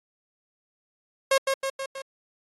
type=tone with echo; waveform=sawtooth; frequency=540 Hz; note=C#5; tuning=45 cents flat; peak=-14 dBFS; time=1.31-1.38 s; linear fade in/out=5 ms; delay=160 ms; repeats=4; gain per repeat=-4 dB; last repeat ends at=2.02 s; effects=AAC 32 kbps